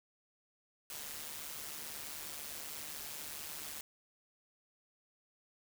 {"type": "noise with amplitude modulation", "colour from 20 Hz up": "white", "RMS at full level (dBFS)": -42, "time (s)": [0.9, 3.81], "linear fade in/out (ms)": 2, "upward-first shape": "sine", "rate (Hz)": 149, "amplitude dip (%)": 65, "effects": []}